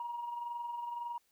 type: tone with amplitude modulation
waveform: sine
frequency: 951 Hz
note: A#5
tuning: 34 cents sharp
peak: -34 dBFS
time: 0-1.18 s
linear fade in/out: 2 ms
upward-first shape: sine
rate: 21.8 Hz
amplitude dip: 50%
effects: tanh soft clip ceiling -32 dBFS + white hiss -74 dBFS RMS until 1.31 s